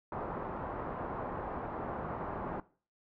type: low-pass noise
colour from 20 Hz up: white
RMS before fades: -39 dBFS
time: 0.12-2.6 s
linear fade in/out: 2 ms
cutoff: 1100 Hz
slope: 24 dB/octave
effects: noise-tail reverb RT60 0.4 s tail -19 dB re dry